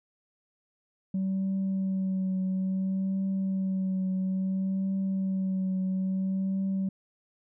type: tone with vibrato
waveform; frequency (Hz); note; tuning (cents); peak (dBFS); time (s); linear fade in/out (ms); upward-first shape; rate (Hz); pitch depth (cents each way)
sine; 190.2; F#3; +48; -24; 1.14-6.89; 5; triangle; 0.59; 26
effects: tanh soft clip ceiling -24 dBFS